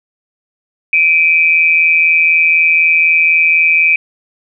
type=tone pair together; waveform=sine; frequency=2340 / 2504 Hz; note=D7 / D#7; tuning=-7 / +10 cents; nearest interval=minor second; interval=117 cents; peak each=-10 dBFS; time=0.93-3.96 s; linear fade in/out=2 ms; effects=none